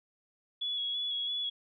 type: tone with vibrato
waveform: sine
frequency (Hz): 3375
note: G#7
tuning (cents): +27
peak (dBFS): -31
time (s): 0.61-1.5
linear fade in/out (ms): 10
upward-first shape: square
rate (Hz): 3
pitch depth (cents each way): 18
effects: none